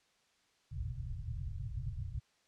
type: low-pass noise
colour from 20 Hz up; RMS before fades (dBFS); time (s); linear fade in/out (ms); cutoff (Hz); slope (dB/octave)
white; -40; 0.71-2.2; 20; 140; 96
effects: white hiss -72 dBFS RMS until 2.47 s + low-pass 6000 Hz 12 dB/octave